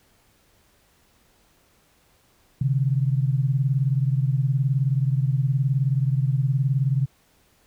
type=beating tone pair; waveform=sine; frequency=130.81 / 149.81 Hz; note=C3 / D3; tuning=0 / +35 cents; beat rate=19 Hz; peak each=-20 / -24 dBFS; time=2.61-7.06 s; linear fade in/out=5 ms; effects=pink hiss -61 dBFS RMS until 7.66 s